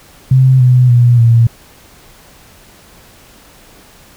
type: tone with pitch steps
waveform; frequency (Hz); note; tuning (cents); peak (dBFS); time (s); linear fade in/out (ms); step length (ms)
sine; 130.81 / 125.77 / 120.93 / 116.27; C3 / B2 / B2 / A#2; 0 / +32 / -36 / -4; -4; 0.31-1.47; 5; 290
effects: pink hiss -42 dBFS RMS until 4.16 s